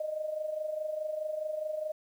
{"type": "tone with amplitude modulation", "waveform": "sine", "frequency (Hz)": 617, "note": "D#5", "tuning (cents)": -15, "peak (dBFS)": -29, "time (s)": [0, 1.92], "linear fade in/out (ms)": 5, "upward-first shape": "sine", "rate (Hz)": 24.8, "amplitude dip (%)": 65, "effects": ["10-bit"]}